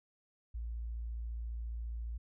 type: tone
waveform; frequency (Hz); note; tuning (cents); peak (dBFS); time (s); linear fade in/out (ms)
sine; 57.3; A#1; -29; -37; 0.54-2.18; 10
effects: none